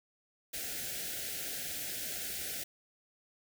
white band-stop noise, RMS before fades -39 dBFS, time 0.53-2.64 s, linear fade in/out 10 ms, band 790 to 1400 Hz, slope 96 dB/octave, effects none

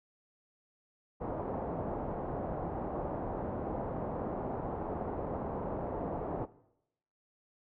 white low-pass noise, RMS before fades -37 dBFS, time 1.2-6.46 s, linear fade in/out 20 ms, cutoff 800 Hz, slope 24 dB/octave, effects noise-tail reverb RT60 0.8 s tail -18 dB re dry

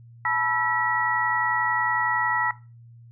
sine tone cluster, 863 / 974 / 1324 / 1931 Hz, A5 / B5 / E6 / B6, -34 / -24 / +7 / -39 cents, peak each -30 / -28 / -27 / -25 dBFS, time 0.25-2.51 s, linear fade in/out 2 ms, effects noise-tail reverb RT60 0.3 s tail -18 dB re dry + added 117 Hz sine -45 dBFS peak until 3.11 s

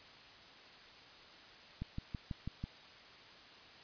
click train, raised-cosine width 5 ms, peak -27 dBFS, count 6, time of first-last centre 1.82-2.64 s, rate 6.1 Hz, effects white hiss -56 dBFS RMS until 3.83 s + resampled to 11025 Hz

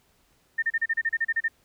sine tone bursts, 1816 Hz, A#6, 46 cents flat, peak -21 dBFS, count 12, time 0.58-1.483 s, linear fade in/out 10 ms, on 45 ms, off 33 ms, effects pink hiss -65 dBFS RMS until 1.64 s

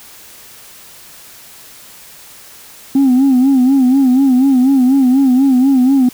sine tone with vibrato, 262.5 Hz, C4, 6 cents sharp, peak -5 dBFS, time 2.95-6.09 s, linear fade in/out 5 ms, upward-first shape sine, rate 4.1 Hz, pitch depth 97 cents each way, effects tanh soft clip ceiling -5 dBFS + white hiss -38 dBFS RMS until 6.13 s

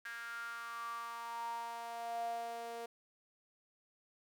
sawtooth tone with high-pass filter sweep, 233.1 Hz, A#3, in tune, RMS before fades -43 dBFS, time 0.05-2.86 s, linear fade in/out 5 ms, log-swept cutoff 1600 to 550 Hz, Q 8.9, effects none

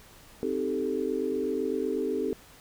sine chord, A half-diminished seventh, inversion first, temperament equal, 261.6 / 311.1 / 392 / 440 Hz, C4 / Eb4 / G4 / A4, 0 / 0 / 0 / 0 cents, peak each -33 / -34 / -31 / -31 dBFS, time 0.43-2.33 s, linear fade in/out 0 ms, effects pink hiss -53 dBFS RMS until 2.6 s

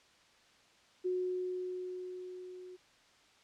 sine tone with level ramp, 365.5 Hz, F#4, 21 cents flat, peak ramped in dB -30 to -47 dBFS, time 1.04-2.77 s, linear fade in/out 20 ms, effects white hiss -64 dBFS RMS until 3.43 s + low-pass 5000 Hz 12 dB/octave

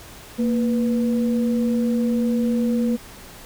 sine tone pair together, 232 / 491.6 Hz, A#3 / B4, -8 / -8 cents, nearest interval octave + minor second, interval 1300 cents, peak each -18 / -27 dBFS, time 0.38-2.97 s, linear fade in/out 20 ms, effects pink hiss -42 dBFS RMS until 3.45 s

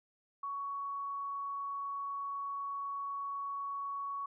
sine tone, 1118 Hz, C#6, 14 cents sharp, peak -36 dBFS, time 0.43-4.26 s, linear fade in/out 5 ms, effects none

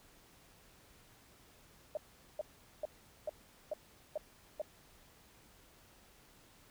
sine tone bursts, 610 Hz, D#5, 34 cents flat, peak -34 dBFS, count 7, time 1.95-4.617 s, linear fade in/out 2 ms, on 21 ms, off 420 ms, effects pink hiss -63 dBFS RMS until 6.7 s

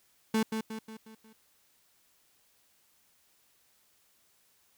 35% pulse tone with echo, 220.3 Hz, A3, 2 cents sharp, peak -23 dBFS, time 0.34-0.43 s, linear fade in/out 5 ms, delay 180 ms, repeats 5, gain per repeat -6 dB, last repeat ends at 1.33 s, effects white hiss -68 dBFS RMS until 4.77 s

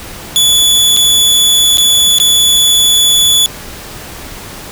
sawtooth tone with dropouts, 3441 Hz, A7, 39 cents flat, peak -3 dBFS, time 0.36-3.46 s, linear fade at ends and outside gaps 0 ms, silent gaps 0.965-0.971 / 1.772-1.782 / 2.185-2.2 s, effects pink hiss -28 dBFS RMS until 4.71 s

